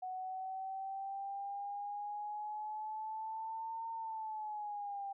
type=exponential two-way sweep; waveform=sine; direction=up then down; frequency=740 to 911 to 788 Hz; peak=-39 dBFS; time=0.02-5.13 s; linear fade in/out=10 ms; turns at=3.9 s; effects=none